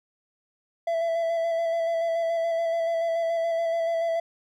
triangle tone with vibrato, 666 Hz, E5, 18 cents sharp, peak -21 dBFS, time 0.87-4.2 s, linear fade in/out 5 ms, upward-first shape square, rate 7 Hz, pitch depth 17 cents each way, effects none

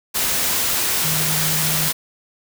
sine tone in noise, 156.1 Hz, D#3, 6 cents sharp, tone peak -25 dBFS, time 1.03-1.9 s, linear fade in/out 20 ms, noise white, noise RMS -20 dBFS, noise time 0.14-1.93 s, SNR -8 dB, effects none

